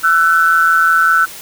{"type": "tone pair together", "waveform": "sine", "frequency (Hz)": [1334, 1499.3], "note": ["E6", "F#6"], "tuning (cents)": [20, 22], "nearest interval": "major second", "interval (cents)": 202, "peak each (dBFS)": -11, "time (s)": [0.03, 1.26], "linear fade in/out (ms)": 20, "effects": ["white hiss -32 dBFS RMS until 1.41 s"]}